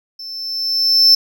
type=tone with level ramp; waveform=triangle; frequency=5310 Hz; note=E8; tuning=12 cents sharp; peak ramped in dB=-28 to -4 dBFS; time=0.19-1.15 s; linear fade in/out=5 ms; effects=none

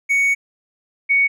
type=tone pair in turn; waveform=triangle / sine; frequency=2230 / 2230 Hz; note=C#7 / C#7; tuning=+10 / +10 cents; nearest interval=unison; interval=0 cents; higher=neither; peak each=-12 dBFS; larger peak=neither; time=0.09-0.35 / 1.09-1.28 s; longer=first; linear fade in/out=20 ms; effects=none

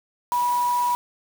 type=tone in noise; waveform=sine; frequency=974 Hz; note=B5; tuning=24 cents flat; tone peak=-19 dBFS; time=0.32-0.95 s; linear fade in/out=0 ms; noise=white; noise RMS=-37 dBFS; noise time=0.32-0.95 s; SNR=+15 dB; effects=none

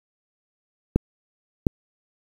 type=clicks; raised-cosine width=3 ms; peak=-4 dBFS; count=2; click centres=0.96 / 1.668 s; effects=7-bit

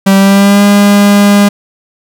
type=tone with pitch glide; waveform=45% pulse; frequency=194.6 to 203 Hz; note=G3 to G#3; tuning=-12 to -39 cents; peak=-3 dBFS; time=0.06-1.49 s; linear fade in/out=10 ms; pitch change=+73 cents; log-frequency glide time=0.17-0.63 s; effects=none

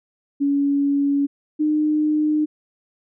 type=tone pair in turn; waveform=sine; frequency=282.2 / 304.1 Hz; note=C#4 / D#4; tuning=+31 / -40 cents; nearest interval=minor second; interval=129 cents; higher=second; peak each=-16 dBFS; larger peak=neither; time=0.4-1.27 / 1.59-2.46 s; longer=neither; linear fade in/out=20 ms; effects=none

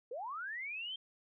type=linear sweep; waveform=sine; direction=up; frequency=444 to 3197 Hz; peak=-39 dBFS; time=0.11-0.96 s; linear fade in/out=5 ms; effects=none

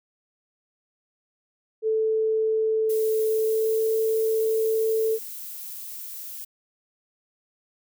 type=tone with pitch glide; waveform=sine; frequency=439.6 to 443.7 Hz; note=A4 to A4; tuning=-2 to +14 cents; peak=-20 dBFS; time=1.82-5.19 s; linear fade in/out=50 ms; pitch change=+16 cents; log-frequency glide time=3.29-3.86 s
type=noise; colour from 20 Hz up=violet; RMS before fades=-37 dBFS; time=2.89-6.45 s; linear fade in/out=10 ms
effects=none

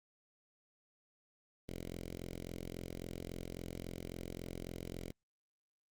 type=tone with notch filter; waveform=5% pulse; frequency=43.65 Hz; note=F1; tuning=in tune; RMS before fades=-45 dBFS; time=1.69-5.12 s; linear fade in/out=0 ms; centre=1200 Hz; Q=0.95; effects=Opus 32 kbps

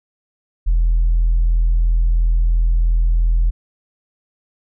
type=tone; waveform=sine; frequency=41.48 Hz; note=E1; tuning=12 cents sharp; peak=-10 dBFS; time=0.66-3.51 s; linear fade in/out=20 ms; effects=tanh soft clip ceiling -9 dBFS

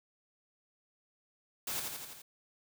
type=noise with echo; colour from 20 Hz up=white; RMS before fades=-37 dBFS; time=1.67-1.8 s; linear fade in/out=5 ms; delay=84 ms; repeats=5; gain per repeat=-3 dB; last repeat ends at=2.22 s; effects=none

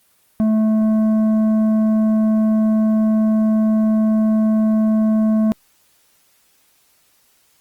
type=tone with tanh clipping; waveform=sine; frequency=217.8 Hz; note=A3; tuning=17 cents flat; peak=-14 dBFS; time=0.4-5.52 s; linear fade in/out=0 ms; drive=8 dB; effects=white hiss -58 dBFS RMS until 7.6 s + Opus 24 kbps

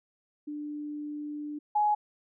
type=tone pair in turn; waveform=sine; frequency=296.4 / 838.3 Hz; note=D4 / G#5; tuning=+16 / +16 cents; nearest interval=octave + tritone; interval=1800 cents; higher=second; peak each=-34 / -22 dBFS; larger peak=second; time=0.47-1.59 / 1.75-1.95 s; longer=first; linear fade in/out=10 ms; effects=none

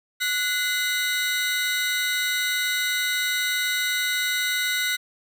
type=tone cluster; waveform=40% pulse; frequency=1472 / 2049 / 3805 Hz; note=F#6 / C7 / A#7; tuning=-9 / -37 / +35 cents; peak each=-26 dBFS; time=0.2-4.97 s; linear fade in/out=20 ms; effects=none

